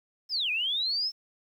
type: linear two-way sweep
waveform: sine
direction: down then up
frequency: 5370 to 2400 to 5370 Hz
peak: -26 dBFS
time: 0.29-1.12 s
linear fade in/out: 50 ms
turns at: 0.51 s
effects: 10-bit